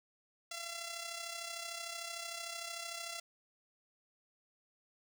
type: tone with amplitude modulation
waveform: 5% pulse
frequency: 679 Hz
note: F5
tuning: 49 cents flat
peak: -28 dBFS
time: 0.51-3.2 s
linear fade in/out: 5 ms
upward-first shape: sine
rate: 33.3 Hz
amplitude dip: 50%
effects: none